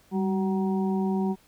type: harmonic tone with a mistuned harmonic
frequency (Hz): 188.4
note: F#3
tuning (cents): +32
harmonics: 1 / 2 / 4 / 5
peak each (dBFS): -24 / -30 / -36 / -38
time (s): 0.11-1.36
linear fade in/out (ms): 50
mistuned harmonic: 1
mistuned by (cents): +61
effects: pink hiss -60 dBFS RMS until 1.47 s